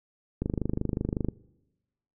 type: click train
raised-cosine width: 3 ms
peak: -15 dBFS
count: 23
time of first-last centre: 0.42-1.286 s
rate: 25.4 Hz
effects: noise-tail reverb RT60 1.0 s tail -22 dB re dry